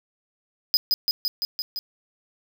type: tone with echo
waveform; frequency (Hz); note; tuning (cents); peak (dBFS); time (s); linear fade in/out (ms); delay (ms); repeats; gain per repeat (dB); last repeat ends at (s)
square; 4993; D#8; +5; -16; 0.74-0.77; 0; 170; 6; -2; 1.79
effects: 8-bit